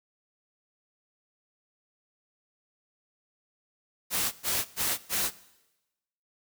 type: noise bursts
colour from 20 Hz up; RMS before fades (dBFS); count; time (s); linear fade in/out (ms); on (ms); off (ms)
white; -28; 4; 4.1-5.31; 50; 220; 110
effects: noise-tail reverb RT60 1.0 s tail -19 dB re dry